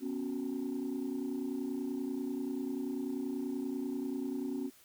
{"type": "chord", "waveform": "sine", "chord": "B suspended second", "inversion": "none", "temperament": "equal", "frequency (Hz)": [246.9, 277.2, 370], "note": ["B3", "C#4", "F#4"], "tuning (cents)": [0, 0, 0], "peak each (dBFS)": [-37, -35, -40], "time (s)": [0, 4.71], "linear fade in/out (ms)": 50, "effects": ["tanh soft clip ceiling -29 dBFS", "white hiss -61 dBFS RMS until 4.84 s"]}